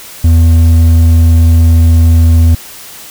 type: tone with hard clipping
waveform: sine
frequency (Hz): 82.6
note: E2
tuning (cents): +4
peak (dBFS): -4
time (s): 0.24-2.55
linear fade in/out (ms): 5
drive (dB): 5
effects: white hiss -30 dBFS RMS until 3.1 s